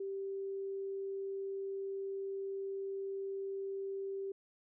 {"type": "tone", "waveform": "sine", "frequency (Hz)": 390.8, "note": "G4", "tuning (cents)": -5, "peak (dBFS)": -37, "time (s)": [0, 4.32], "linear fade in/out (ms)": 5, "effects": []}